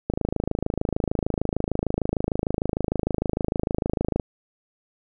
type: click train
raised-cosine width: 2 ms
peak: -9 dBFS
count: 110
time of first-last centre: 0.1-4.198 s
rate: 26.6 Hz
effects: none